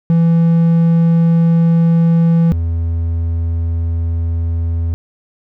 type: tone pair in turn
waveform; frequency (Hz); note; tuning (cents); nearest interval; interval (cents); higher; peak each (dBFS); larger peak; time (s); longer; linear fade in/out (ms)
triangle; 166.7 / 83.35; E3 / E2; +20 / +20; octave; 1200; first; -6 / -12; first; 0.1-2.52 / 2.52-4.94; neither; 0
effects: none